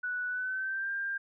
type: tone with pitch glide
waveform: sine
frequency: 1479 to 1594.3 Hz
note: F#6 to G6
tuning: -1 to +29 cents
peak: -31 dBFS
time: 0.03-1.18 s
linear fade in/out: 10 ms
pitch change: +130 cents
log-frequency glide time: 0.28-0.91 s
effects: none